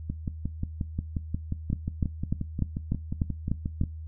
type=two click trains; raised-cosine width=5 ms; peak=-17 / -13 dBFS; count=22 / 8; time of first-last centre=0.1-3.837 / 1.73-3.813 s; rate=5.62 / 3.36 Hz; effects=noise-tail reverb RT60 0.2 s tail -19 dB re dry + added 79 Hz sine -36 dBFS peak until 4.07 s